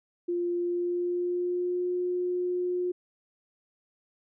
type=tone with pitch glide; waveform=sine; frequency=349.2 to 358.6 Hz; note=F4 to F4; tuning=0 to +46 cents; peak=-26 dBFS; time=0.28-2.92 s; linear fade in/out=10 ms; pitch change=+46 cents; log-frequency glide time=0.56-1.9 s; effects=none